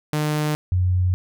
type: tone pair in turn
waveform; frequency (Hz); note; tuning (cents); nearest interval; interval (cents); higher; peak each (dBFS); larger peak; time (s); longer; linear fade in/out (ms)
sawtooth / sine; 151.3 / 91.01; D#3 / F#2; -48 / -28; major sixth; 880; first; -16; neither; 0.13-0.55 / 0.72-1.14; neither; 0
effects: none